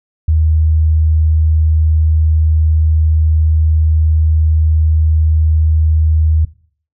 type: tone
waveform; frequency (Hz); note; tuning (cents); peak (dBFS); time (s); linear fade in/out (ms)
sine; 78.6; D#2; +18; -8; 0.28-6.45; 5
effects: noise-tail reverb RT60 0.5 s tail -19 dB re dry